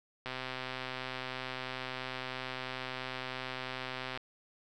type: click train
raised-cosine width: 0.3 ms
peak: -22 dBFS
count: 506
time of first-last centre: 0.26-4.175 s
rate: 129 Hz
effects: none